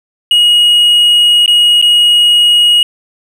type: tone with dropouts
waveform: triangle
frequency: 2890 Hz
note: F#7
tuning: 41 cents flat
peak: -3 dBFS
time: 0.31-2.83 s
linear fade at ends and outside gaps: 2 ms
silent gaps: 1.461-1.478 / 1.815-1.824 s
effects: none